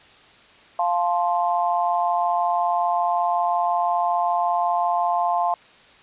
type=chord; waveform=sine; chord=F major; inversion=none; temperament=just; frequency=698.5 / 873.1 / 1047.7 Hz; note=F5 / A5 / C6; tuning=0 / -14 / +2 cents; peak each=-21 / -24 / -25 dBFS; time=0.79-5.54 s; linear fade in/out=2 ms; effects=white hiss -50 dBFS RMS until 6.02 s + resampled to 8000 Hz